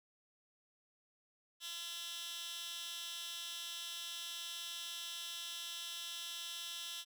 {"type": "tone with high-pass filter", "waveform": "15% pulse", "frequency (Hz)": 340.5, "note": "F4", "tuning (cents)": -44, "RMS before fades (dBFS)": -45, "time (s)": [1.6, 7.05], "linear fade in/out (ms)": 50, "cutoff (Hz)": 3300, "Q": 1.9, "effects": []}